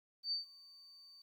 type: tone with ADSR envelope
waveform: sine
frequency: 4584 Hz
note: D8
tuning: 43 cents flat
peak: -33 dBFS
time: 0.23-1.22 s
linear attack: 89 ms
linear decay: 130 ms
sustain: -23 dB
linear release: 5 ms
effects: 12-bit